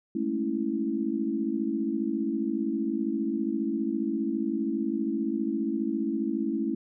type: chord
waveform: sine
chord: A major seventh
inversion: third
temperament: equal with one note detuned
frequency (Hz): 207.7 / 222.7 / 277.2 / 329.6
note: G#3 / A3 / C#4 / E4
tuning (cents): 0 / +21 / 0 / 0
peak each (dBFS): -35 / -31 / -31 / -30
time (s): 0.15-6.75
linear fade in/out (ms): 5
effects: none